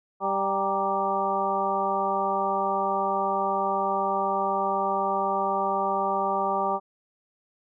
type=harmonic tone with a mistuned harmonic; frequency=196 Hz; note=G3; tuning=in tune; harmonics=1 / 2 / 3 / 4 / 5 / 6; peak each=-36 / -32 / -31 / -27 / -30 / -29 dBFS; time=0.2-6.8 s; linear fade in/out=50 ms; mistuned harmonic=5; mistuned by=-72 cents; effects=none